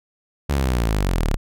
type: linear sweep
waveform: sawtooth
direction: down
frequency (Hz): 72.8 to 32.7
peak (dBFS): -14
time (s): 0.49-1.37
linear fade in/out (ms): 10
effects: none